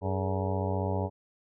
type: harmonic tone with a mistuned harmonic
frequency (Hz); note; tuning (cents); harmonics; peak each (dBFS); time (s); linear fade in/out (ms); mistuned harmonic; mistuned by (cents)
95.2; F#2; +50; 1 / 2 / 3 / 4 / 5 / 6 / 7 / 8 / 9 / 10; -30 / -36 / -39 / -36 / -40 / -37 / -40 / -42 / -39 / -42; 0.01-1.1; 50; 4; +140
effects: none